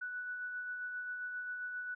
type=tone with tremolo; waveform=sine; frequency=1481 Hz; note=F#6; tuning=1 cent sharp; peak=-37 dBFS; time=0.01-1.95 s; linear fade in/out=10 ms; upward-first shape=sine; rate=7.5 Hz; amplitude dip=30%; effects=none